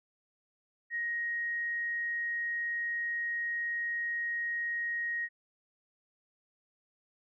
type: tone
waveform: sine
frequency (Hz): 1879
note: A#6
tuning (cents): +13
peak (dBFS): -31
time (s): 0.9-5.29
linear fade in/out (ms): 50
effects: none